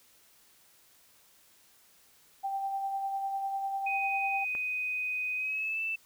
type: tone with tremolo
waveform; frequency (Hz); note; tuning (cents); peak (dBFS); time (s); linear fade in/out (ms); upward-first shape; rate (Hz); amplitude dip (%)
sine; 784; G5; 0; -29; 2.43-4.45; 20; sine; 10; 35
type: tone with pitch glide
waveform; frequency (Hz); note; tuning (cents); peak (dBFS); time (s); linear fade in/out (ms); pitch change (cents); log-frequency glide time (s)
sine; 2500 to 2649; D#7 to E7; +8 to +8; -30; 3.86-5.96; 10; +100; 5.36-5.81
type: click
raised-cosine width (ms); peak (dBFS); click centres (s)
0.5; -28; 4.551
effects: white hiss -62 dBFS RMS until 6.05 s